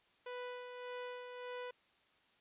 sawtooth tone with tremolo, 494.7 Hz, B4, 3 cents sharp, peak -38 dBFS, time 0.26-1.71 s, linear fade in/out 5 ms, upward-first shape sine, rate 1.7 Hz, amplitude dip 45%, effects white hiss -71 dBFS RMS until 2.4 s + resampled to 8000 Hz

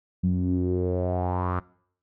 sawtooth tone with low-pass filter sweep, 90.3 Hz, F#2, 42 cents flat, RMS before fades -25 dBFS, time 0.23-1.6 s, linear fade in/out 10 ms, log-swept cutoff 180 to 1300 Hz, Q 4.9, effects noise-tail reverb RT60 0.6 s tail -22 dB re dry

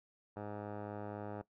10% pulse tone with low-pass filter, 103.83 Hz, G#2, in tune, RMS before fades -44 dBFS, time 0.36-1.42 s, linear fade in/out 10 ms, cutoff 1000 Hz, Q 3.9, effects noise-tail reverb RT60 0.1 s tail -17 dB re dry

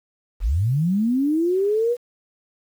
sine linear sweep, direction up, 36.86 to 493.9 Hz, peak -17 dBFS, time 0.4-1.97 s, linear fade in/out 50 ms, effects 8-bit

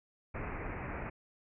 pink low-pass noise, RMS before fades -40 dBFS, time 0.34-1.1 s, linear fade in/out 10 ms, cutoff 2500 Hz, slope 96 dB/octave, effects none

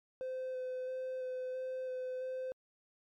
triangle tone with vibrato, 513 Hz, C5, 34 cents flat, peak -34 dBFS, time 0.21-2.52 s, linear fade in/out 0 ms, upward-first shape square, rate 1.5 Hz, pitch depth 10 cents each way, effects tanh soft clip ceiling -31 dBFS + MP3 96 kbps

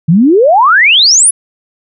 sine exponential sweep, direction up, 150 to 10640 Hz, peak -3 dBFS, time 0.08-1.31 s, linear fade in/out 10 ms, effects none

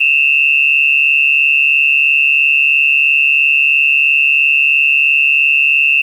sine tone pair together, 2600 / 2743 Hz, E7 / F7, -24 / -32 cents, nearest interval minor second, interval 92 cents, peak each -11 dBFS, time 0-6.02 s, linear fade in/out 10 ms, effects 7-bit

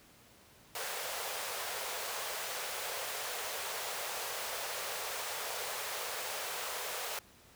pink high-pass noise, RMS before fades -39 dBFS, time 0.75-7.19 s, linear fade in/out 2 ms, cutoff 440 Hz, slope 48 dB/octave, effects pink hiss -60 dBFS RMS until 7.55 s + high-pass 60 Hz 12 dB/octave

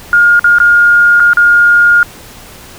sine tone with dropouts, 1420 Hz, F6, 28 cents sharp, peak -3 dBFS, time 0.13-2.03 s, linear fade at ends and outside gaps 1 ms, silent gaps 0.394-0.443 / 0.585-0.601 / 1.198-1.202 / 1.333-1.371 s, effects pink hiss -33 dBFS RMS until 2.78 s

